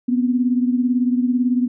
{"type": "beating tone pair", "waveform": "sine", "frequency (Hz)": [245.2, 263.2], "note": ["B3", "C4"], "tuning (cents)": [-12, 10], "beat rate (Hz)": 18, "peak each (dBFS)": [-16, -22], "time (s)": [0.08, 1.68], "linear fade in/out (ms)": 10, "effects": []}